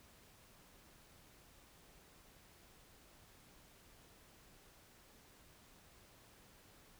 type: silence
effects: pink hiss -64 dBFS RMS until 6.99 s